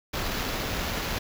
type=noise with sample-and-hold; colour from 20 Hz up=pink; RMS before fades=-30 dBFS; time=0.13-1.19 s; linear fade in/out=10 ms; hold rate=8820 Hz; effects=none